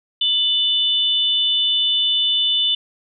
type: tone pair together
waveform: sine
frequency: 2977 / 3540 Hz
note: F#7 / A7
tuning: +10 / +10 cents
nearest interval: minor third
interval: 300 cents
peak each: -18 dBFS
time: 0.21-2.75 s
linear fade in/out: 5 ms
effects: none